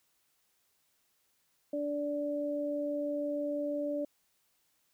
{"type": "tone pair together", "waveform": "sine", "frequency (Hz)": [291.3, 582.6], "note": ["D4", "D5"], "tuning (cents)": [-14, -14], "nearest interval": "octave", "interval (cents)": 1200, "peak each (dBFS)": [-35, -33], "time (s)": [1.73, 4.05], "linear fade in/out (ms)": 5, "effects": ["white hiss -74 dBFS RMS until 4.93 s"]}